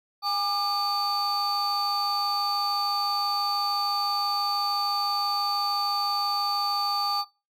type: tone cluster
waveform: triangle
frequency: 814 / 1199 / 4553 Hz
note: G#5 / D6 / C#8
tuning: -35 / +36 / +45 cents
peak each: -26 dBFS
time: 0.22-7.25 s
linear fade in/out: 50 ms
effects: noise-tail reverb RT60 0.3 s tail -23 dB re dry + tanh soft clip ceiling -17 dBFS